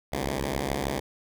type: beating tone pair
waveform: 5% pulse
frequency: 65.41 / 72.11 Hz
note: C2 / D2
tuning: 0 / -31 cents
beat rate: 6.7 Hz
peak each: -19 dBFS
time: 0.12-1 s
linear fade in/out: 10 ms
effects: none